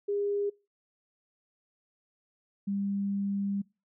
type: tone pair in turn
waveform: sine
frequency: 406.1 / 199.22 Hz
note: G#4 / G3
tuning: -39 / +28 cents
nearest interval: octave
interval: 1233 cents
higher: first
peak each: -27 / -28 dBFS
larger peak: first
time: 0.08-0.5 / 2.67-3.62 s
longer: second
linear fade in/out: 10 ms
effects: noise-tail reverb RT60 0.3 s tail -25 dB re dry